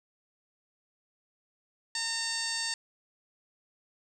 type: harmonic tone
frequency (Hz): 912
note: A#5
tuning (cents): -38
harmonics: 1 / 2 / 3 / 4 / 5 / 6 / 7 / 8 / 9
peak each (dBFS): -44 / -37 / -43 / -42 / -34 / -41 / -43 / -42 / -40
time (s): 1.95-2.74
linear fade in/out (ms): 2
effects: 10-bit